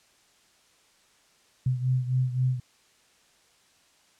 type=beating tone pair; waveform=sine; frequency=127 / 130.8 Hz; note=B2 / C3; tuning=+49 / 0 cents; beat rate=3.8 Hz; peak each=-24 / -29 dBFS; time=1.66-2.6 s; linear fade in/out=5 ms; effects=white hiss -62 dBFS RMS until 4.19 s + low-pass 8000 Hz 12 dB/octave